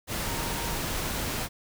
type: tone in noise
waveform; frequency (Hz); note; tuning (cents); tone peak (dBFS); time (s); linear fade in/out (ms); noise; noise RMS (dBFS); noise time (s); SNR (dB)
sine; 932.3; A#5; 0; -39; 0.21-0.78; 50; pink; -31; 0.07-1.49; -11
effects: none